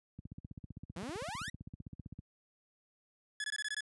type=click train; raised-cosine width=5 ms; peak=-32 dBFS; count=32; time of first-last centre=0.19-2.19 s; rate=15.5 Hz
type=exponential sweep; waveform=sawtooth; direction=up; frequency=156.4 to 1975.5 Hz; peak=-36 dBFS; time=0.96-1.5 s; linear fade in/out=5 ms
type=tone bursts; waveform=sawtooth; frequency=1705 Hz; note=G#6; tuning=45 cents sharp; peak=-32 dBFS; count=7; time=3.4-3.807 s; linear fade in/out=2 ms; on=41 ms; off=20 ms
effects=high-pass 80 Hz 12 dB/octave + resampled to 24000 Hz